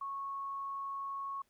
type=tone; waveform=sine; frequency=1102 Hz; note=C#6; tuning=11 cents flat; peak=-37 dBFS; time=0.01-1.42 s; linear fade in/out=5 ms; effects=pink hiss -75 dBFS RMS until 1.49 s